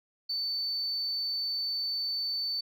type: tone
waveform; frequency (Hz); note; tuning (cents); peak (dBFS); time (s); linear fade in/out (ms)
sine; 4524; C#8; +34; -28; 0.29-2.61; 10
effects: tanh soft clip ceiling -26 dBFS